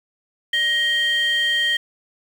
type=tone pair together; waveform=sine; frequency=1880 / 3165 Hz; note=A#6 / G7; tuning=+14 / +16 cents; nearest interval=major sixth; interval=902 cents; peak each=-18 dBFS; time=0.53-1.77 s; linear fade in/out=5 ms; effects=tanh soft clip ceiling -13 dBFS + 7-bit